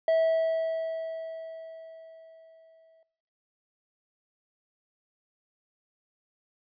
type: tone with exponential decay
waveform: triangle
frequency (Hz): 650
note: E5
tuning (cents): -24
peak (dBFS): -18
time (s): 0.08-3.03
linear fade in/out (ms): 2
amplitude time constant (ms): 640
effects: noise-tail reverb RT60 1.0 s tail -22 dB re dry + resampled to 11025 Hz